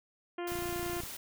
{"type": "harmonic tone", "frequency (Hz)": 349.2, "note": "F4", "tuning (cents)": 0, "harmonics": [1, 2, 3, 4, 5, 6, 7, 8, 9], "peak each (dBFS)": [-36, -42, -46, -48, -50, -52, -53, -54, -55], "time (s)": [0.38, 1.01], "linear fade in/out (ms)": 5}
{"type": "noise", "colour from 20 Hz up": "white", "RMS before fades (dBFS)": -43, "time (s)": [0.47, 1.17], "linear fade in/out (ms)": 5}
{"type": "click train", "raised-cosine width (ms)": 5, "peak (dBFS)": -32, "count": 16, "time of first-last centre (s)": [0.52, 1.035], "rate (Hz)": 29.1}
{"effects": []}